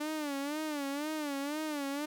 sawtooth tone with vibrato, 293.6 Hz, D4, in tune, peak -30 dBFS, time 0-2.06 s, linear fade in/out 10 ms, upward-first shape sine, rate 2 Hz, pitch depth 110 cents each way, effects none

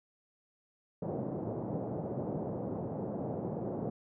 pink band-pass noise, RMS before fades -37 dBFS, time 1.02-3.9 s, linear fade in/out 5 ms, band 120 to 680 Hz, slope 24 dB/octave, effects none

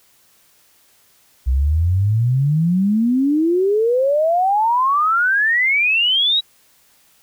sine exponential sweep, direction up, 61.74 to 3906 Hz, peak -13 dBFS, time 1.46-6.41 s, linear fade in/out 20 ms, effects white hiss -55 dBFS RMS until 7.22 s

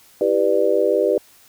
sine chord, E minor seventh, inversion none, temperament just, 329.6 / 395.6 / 494.4 / 593.3 Hz, E4 / G4 / B4 / D5, 0 / +16 / +2 / +18 cents, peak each -24 / -19 / -19 / -20 dBFS, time 0.21-1.18 s, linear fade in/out 2 ms, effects white hiss -51 dBFS RMS until 1.48 s

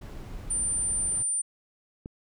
brown noise, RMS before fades -39 dBFS, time 0.01-1.23 s, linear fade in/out 10 ms
sine tone, 9160 Hz, D9, 44 cents flat, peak -25 dBFS, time 0.5-1.42 s, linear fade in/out 10 ms
click, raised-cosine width 3 ms, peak -25 dBFS, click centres 2.059 s
effects none

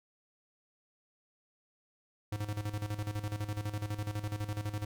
square tone with tremolo, 104.4 Hz, G#2, 10 cents sharp, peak -33 dBFS, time 2.32-4.85 s, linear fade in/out 5 ms, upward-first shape square, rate 12 Hz, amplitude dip 70%, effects none

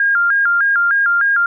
sine tone with vibrato, 1505 Hz, F#6, 29 cents sharp, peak -11 dBFS, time 0-1.46 s, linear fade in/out 2 ms, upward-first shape square, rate 3.3 Hz, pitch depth 130 cents each way, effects none

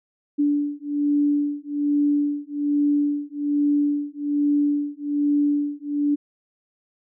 sine beating tone pair, 290 / 291.2 Hz, D4 / D4, -22 / -15 cents, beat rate 1.2 Hz, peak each -22 dBFS, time 0.38-6.16 s, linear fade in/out 20 ms, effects none

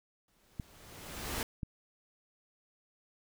pink noise with exponential growth, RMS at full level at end -34 dBFS, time 0.28-1.43 s, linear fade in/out 2 ms, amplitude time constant 250 ms
clicks, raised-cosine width 5 ms, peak -24 dBFS, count 2, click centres 0.598 / 1.632 s
effects none

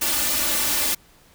white noise with comb filter, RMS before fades -22 dBFS, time 0.01-0.95 s, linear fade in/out 10 ms, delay 3.4 ms, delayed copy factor +0.85, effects pink hiss -54 dBFS RMS until 1.34 s

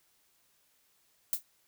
violet noise with exponential decay, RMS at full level -25 dBFS, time 1.33-1.43 s, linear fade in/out 1 ms, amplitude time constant 20 ms, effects white hiss -70 dBFS RMS until 1.67 s

